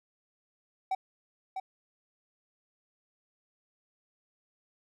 triangle tone with echo, 762 Hz, G5, 49 cents flat, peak -25 dBFS, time 0.91-0.95 s, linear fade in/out 5 ms, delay 650 ms, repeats 1, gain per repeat -6 dB, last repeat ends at 1.6 s, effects none

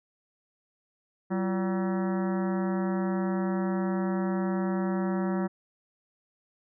harmonic tone with a mistuned harmonic, 190 Hz, F#3, 46 cents sharp, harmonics 1 / 2 / 3 / 4 / 5 / 6 / 7 / 8 / 9 / 10, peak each -27 / -32 / -38 / -40 / -41 / -47 / -43 / -50 / -47 / -50 dBFS, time 1.3-5.48 s, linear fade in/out 20 ms, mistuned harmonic 2, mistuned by -150 cents, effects none

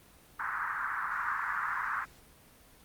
white band-pass noise, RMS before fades -34 dBFS, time 0.39-2.05 s, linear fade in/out 10 ms, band 990 to 1700 Hz, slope 48 dB/octave, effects pink hiss -58 dBFS RMS until 2.84 s + Opus 32 kbps

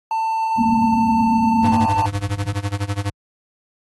triangle tone, 892 Hz, A5, 23 cents sharp, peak -16 dBFS, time 0.11-2.06 s, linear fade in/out 2 ms
white low-pass noise, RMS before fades -34 dBFS, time 0.55-2.56 s, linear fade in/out 20 ms, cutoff 140 Hz, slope 24 dB/octave
sine tone with vibrato, 228.2 Hz, A#3, 37 cents flat, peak -16 dBFS, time 0.58-1.86 s, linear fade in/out 10 ms, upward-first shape sine, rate 8.6 Hz, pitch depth 27 cents each way
square tone with tremolo, 100.9 Hz, G#2, 49 cents flat, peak -18 dBFS, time 1.64-3.1 s, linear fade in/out 5 ms, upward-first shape sine, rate 12 Hz, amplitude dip 90%
effects high-pass 60 Hz 12 dB/octave + AAC 32 kbps

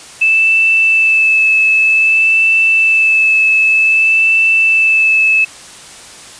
sine tone with vibrato, 2629 Hz, E7, 5 cents flat, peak -7 dBFS, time 0.21-5.45 s, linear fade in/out 10 ms, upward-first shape sine, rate 0.53 Hz, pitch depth 16 cents each way, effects white hiss -34 dBFS RMS until 6.39 s + resampled to 22050 Hz

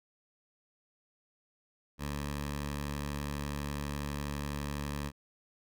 10% pulse tone with notch filter, 72.1 Hz, D2, 31 cents flat, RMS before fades -37 dBFS, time 1.98-5.12 s, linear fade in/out 50 ms, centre 370 Hz, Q 1.5, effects none

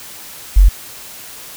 sine tone, 46.25 Hz, F#1, in tune, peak -3 dBFS, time 0.56-0.69 s, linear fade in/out 10 ms, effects white hiss -34 dBFS RMS until 1.56 s

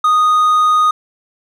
triangle tone, 1240 Hz, D#6, 6 cents flat, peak -7 dBFS, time 0.04-0.91 s, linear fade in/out 5 ms, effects none

